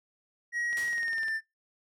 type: tone with pitch glide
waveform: triangle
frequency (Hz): 1900 to 1783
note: A#6 to A6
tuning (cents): +33 to +22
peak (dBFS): -27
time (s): 0.52-1.41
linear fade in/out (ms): 50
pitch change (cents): -111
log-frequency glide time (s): 0.89-1.26
type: click train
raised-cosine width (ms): 0.2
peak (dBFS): -28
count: 12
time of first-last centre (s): 0.73-1.283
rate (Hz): 19.9
type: noise with exponential decay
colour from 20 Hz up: white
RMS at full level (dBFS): -38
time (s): 0.77-1.23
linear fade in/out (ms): 0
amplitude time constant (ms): 98
effects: noise-tail reverb RT60 0.2 s tail -26 dB re dry + low-pass 11000 Hz 12 dB/octave